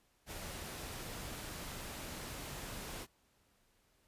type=noise; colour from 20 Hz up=pink; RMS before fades=-45 dBFS; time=0.26-3.07 s; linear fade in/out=50 ms; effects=pink hiss -73 dBFS RMS until 4.07 s + resampled to 32000 Hz